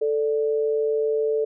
sine tone pair together, 440 / 587.3 Hz, A4 / D5, 0 / 0 cents, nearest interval perfect fourth, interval 500 cents, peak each -20 / -29 dBFS, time 0.01-1.45 s, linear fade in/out 10 ms, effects none

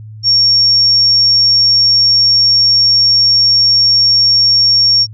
sine tone, 5520 Hz, F8, 21 cents flat, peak -6 dBFS, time 0.23-5.07 s, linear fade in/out 50 ms, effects added 108 Hz sine -28 dBFS peak until 5.13 s

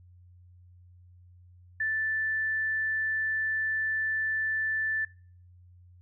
sine tone, 1760 Hz, A6, in tune, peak -26 dBFS, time 1.8-5.05 s, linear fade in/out 5 ms, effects noise-tail reverb RT60 0.5 s tail -24 dB re dry + added 89 Hz sine -52 dBFS peak until 6.01 s

